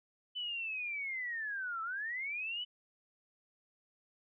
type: linear two-way sweep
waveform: sine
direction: down then up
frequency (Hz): 3016 to 1299 to 3016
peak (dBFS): -36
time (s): 0.35-2.65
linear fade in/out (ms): 20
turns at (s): 1.82
effects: none